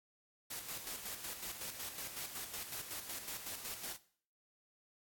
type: noise with tremolo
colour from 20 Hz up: white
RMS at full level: -43 dBFS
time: 0.5-3.97 s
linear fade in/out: 10 ms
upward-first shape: square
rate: 5.4 Hz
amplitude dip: 50%
effects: noise-tail reverb RT60 0.5 s tail -17 dB re dry + AAC 64 kbps